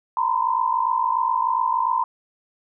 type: tone cluster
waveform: sine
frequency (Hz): 921 / 984 / 1031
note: A#5 / B5 / C6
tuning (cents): -21 / -7 / -26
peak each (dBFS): -23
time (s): 0.17-2.04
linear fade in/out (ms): 2
effects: none